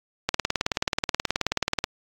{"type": "click train", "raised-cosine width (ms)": 0.2, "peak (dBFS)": -5, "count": 30, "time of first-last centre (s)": [0.29, 1.841], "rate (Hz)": 18.7, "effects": ["AAC 48 kbps"]}